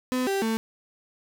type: tone with pitch steps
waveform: 35% pulse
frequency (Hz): 253.9 / 391.6 / 223.4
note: B3 / G4 / A3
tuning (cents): +48 / -2 / +27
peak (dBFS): -22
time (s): 0.12-0.57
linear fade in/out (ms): 0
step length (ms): 150
effects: none